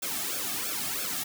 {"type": "noise with flanger", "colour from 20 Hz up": "white", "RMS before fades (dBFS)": -32, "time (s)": [0.02, 1.24], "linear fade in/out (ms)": 10, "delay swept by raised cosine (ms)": [1, 2.1], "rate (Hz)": 3, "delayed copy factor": -0.85, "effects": []}